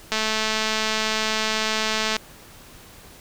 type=click train; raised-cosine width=0.2 ms; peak=-6 dBFS; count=447; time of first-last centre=0.12-2.166 s; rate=218 Hz; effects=pink hiss -46 dBFS RMS until 3.2 s